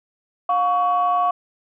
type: tone pair together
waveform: sine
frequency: 712.8 / 1122 Hz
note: F5 / C#6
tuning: +35 / +21 cents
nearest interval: minor sixth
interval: 786 cents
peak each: -18 dBFS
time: 0.49-1.31 s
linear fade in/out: 5 ms
effects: tanh soft clip ceiling -10 dBFS